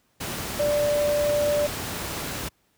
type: tone in noise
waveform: sine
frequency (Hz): 587.3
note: D5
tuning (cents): 0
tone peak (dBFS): -20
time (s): 0.59-1.67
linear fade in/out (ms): 10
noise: pink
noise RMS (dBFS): -31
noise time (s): 0.2-2.49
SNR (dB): +8
effects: pink hiss -67 dBFS RMS until 2.77 s + high-pass 60 Hz 12 dB/octave